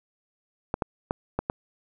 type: clicks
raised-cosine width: 1 ms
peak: -11 dBFS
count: 5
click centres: 0.741 / 0.822 / 1.109 / 1.39 / 1.499 s
effects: none